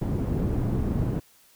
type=low-pass noise; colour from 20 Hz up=white; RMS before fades=-26 dBFS; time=0.01-1.2 s; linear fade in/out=10 ms; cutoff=200 Hz; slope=12 dB/octave; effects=white hiss -58 dBFS RMS until 1.55 s